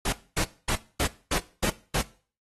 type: noise bursts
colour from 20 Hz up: pink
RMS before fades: -26 dBFS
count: 7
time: 0.05-2.015 s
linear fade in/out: 5 ms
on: 75 ms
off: 240 ms
effects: noise-tail reverb RT60 0.4 s tail -18 dB re dry + AAC 32 kbps